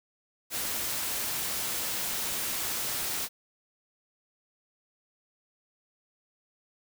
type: noise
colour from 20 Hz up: white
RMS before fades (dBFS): -32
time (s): 0.5-3.29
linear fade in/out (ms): 50
effects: none